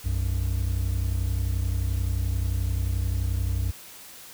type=tone pair together; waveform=triangle; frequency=61.74 / 93.18 Hz; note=B1 / F#2; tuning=0 / +13 cents; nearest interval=perfect fifth; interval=713 cents; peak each=-24 dBFS; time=0.04-3.72 s; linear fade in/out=20 ms; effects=white hiss -45 dBFS RMS until 4.33 s